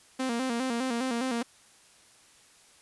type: tone with vibrato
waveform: sawtooth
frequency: 246.9 Hz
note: B3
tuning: in tune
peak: -24 dBFS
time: 0.19-1.43 s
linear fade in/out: 10 ms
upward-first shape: square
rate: 4.9 Hz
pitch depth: 93 cents each way
effects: white hiss -58 dBFS RMS until 2.81 s + resampled to 24000 Hz